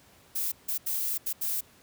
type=noise bursts at uneven times; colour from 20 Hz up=violet; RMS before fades=-30 dBFS; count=5; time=0.35-0.52 / 0.68-0.78 / 0.86-1.18 / 1.26-1.33 / 1.41-1.61 s; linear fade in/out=10 ms; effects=pink hiss -58 dBFS RMS until 1.82 s + high-pass 60 Hz 12 dB/octave